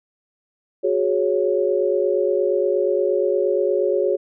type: chord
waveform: sine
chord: F# suspended second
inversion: none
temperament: equal with one note detuned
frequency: 366.8 / 415.3 / 554.4 Hz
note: F#4 / G#4 / C#5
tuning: -15 / 0 / 0 cents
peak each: -21 dBFS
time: 0.83-4.17 s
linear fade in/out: 20 ms
effects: none